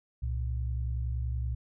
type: tone pair together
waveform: sine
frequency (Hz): 65.41 / 116.04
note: C2 / A#2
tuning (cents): 0 / -7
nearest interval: minor seventh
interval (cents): 993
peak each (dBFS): -30 / -35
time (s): 0.22-1.55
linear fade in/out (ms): 10
effects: none